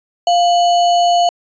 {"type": "tone with sample-and-hold", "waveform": "sine", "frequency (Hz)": 698.5, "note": "F5", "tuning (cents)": 0, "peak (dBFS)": -9, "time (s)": [0.27, 1.29], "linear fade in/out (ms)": 2, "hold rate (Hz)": 3675, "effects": ["resampled to 16000 Hz"]}